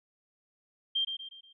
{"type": "tone with echo", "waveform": "sine", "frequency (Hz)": 3174, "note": "G7", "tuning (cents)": 21, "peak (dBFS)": -26, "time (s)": [0.95, 1.05], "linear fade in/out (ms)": 10, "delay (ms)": 120, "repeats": 4, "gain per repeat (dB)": -7, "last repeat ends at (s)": 1.53, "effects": []}